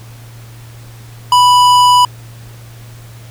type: tone with tanh clipping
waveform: sine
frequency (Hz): 987.8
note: B5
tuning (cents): 0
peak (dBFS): -7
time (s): 1.32-2.05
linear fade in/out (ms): 2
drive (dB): 17
effects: added 116 Hz sine -32 dBFS peak until 3.3 s + pink hiss -41 dBFS RMS until 3.3 s